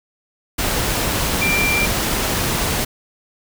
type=tone in noise; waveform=sine; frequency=2366 Hz; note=D7; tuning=12 cents sharp; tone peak=-17 dBFS; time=1.41-1.86 s; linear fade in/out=10 ms; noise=pink; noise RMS=-20 dBFS; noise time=0.58-2.85 s; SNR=0 dB; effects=none